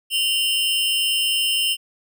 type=tone cluster; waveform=square; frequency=2804 / 3061 / 5250 Hz; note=F7 / G7 / E8; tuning=+6 / -42 / -8 cents; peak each=-22 / -22 / -30 dBFS; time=0.1-1.77 s; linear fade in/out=50 ms; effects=none